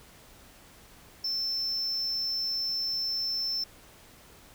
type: tone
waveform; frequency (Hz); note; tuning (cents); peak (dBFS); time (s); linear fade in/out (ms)
triangle; 5330; E8; +18; -27; 1.24-3.64; 5
effects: pink hiss -54 dBFS RMS until 4.54 s